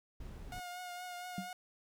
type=noise; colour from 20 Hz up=brown; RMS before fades=-47 dBFS; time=0.2-0.6 s; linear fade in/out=5 ms
type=tone with vibrato; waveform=sawtooth; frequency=718 Hz; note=F5; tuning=48 cents sharp; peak=-39 dBFS; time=0.52-1.53 s; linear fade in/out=2 ms; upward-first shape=triangle; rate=4.3 Hz; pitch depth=30 cents each way
type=tone with exponential decay; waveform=sine; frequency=189.5 Hz; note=F#3; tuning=42 cents sharp; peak=-33 dBFS; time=1.38-1.5 s; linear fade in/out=2 ms; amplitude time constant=25 ms
effects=none